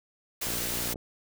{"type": "noise", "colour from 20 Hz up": "white", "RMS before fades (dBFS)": -32, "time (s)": [0.41, 0.94], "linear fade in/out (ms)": 10}
{"type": "click train", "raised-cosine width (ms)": 2, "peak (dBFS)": -25, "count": 30, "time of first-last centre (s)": [0.47, 0.958], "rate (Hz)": 59.4}
{"effects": []}